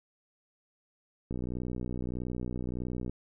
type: click train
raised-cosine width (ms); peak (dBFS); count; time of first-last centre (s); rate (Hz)
3; -23; 111; 1.31-3.096; 61.6
effects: none